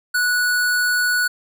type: tone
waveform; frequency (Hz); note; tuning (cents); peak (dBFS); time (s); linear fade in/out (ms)
square; 1472; F#6; -9; -17; 0.14-1.28; 10
effects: none